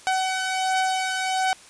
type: beating tone pair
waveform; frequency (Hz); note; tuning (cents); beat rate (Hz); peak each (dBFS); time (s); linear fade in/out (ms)
sawtooth; 754 / 755.4; F#5 / F#5; +32 / +36; 1.4; -19 / -25; 0.07-1.53; 0
effects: white hiss -48 dBFS RMS until 1.69 s + resampled to 22050 Hz